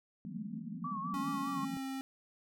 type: band-pass noise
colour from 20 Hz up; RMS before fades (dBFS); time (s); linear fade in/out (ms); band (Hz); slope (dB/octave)
pink; -42; 0.25-1.77; 0; 160 to 250; 96
type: tone with vibrato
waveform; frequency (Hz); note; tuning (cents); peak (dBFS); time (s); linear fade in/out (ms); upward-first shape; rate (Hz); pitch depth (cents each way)
sine; 1121; C#6; +19; -37; 0.84-1.65; 5; sine; 4.9; 68
type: tone with pitch glide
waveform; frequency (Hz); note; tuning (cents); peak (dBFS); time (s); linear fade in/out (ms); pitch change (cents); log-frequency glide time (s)
square; 277.2 to 267.3; C#4 to C4; 0 to +37; -38; 1.14-2.01; 0; -63; 1.4-1.83
effects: none